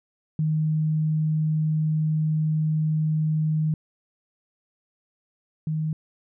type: tone pair in turn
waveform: sine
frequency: 155.56 / 156.23 Hz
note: D#3 / D#3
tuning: 0 / +7 cents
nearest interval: unison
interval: 7 cents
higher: second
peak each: -20 / -23 dBFS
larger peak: first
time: 0.39-3.74 / 5.67-5.93 s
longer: first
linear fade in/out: 2 ms
effects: none